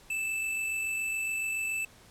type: tone with amplitude modulation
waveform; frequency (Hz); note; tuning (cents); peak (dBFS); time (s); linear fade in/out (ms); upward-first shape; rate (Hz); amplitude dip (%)
square; 2637; E7; 0; -29; 0.1-1.85; 5; sine; 47.1; 30
effects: pink hiss -56 dBFS RMS until 2.1 s + low-pass 12000 Hz 12 dB/octave